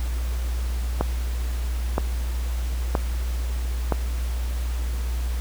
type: click train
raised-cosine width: 1 ms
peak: -7 dBFS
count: 4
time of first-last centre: 1.01-3.923 s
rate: 1.03 Hz
effects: added 60 Hz sine -23 dBFS peak until 5.4 s + pink hiss -40 dBFS RMS until 5.4 s